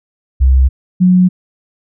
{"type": "tone pair in turn", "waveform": "sine", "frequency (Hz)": [65.41, 182.25], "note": ["C2", "F#3"], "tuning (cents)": [0, -26], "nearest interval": "octave + tritone", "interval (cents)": 1774, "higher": "second", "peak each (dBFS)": -5, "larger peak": "neither", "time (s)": [[0.4, 0.69], [1, 1.29]], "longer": "neither", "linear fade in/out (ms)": 20, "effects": []}